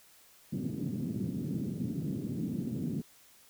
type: band-pass noise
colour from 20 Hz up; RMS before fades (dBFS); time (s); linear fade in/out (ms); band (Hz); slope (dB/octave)
pink; -35; 0.52-3.02; 10; 140 to 280; 24
effects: white hiss -60 dBFS RMS until 3.49 s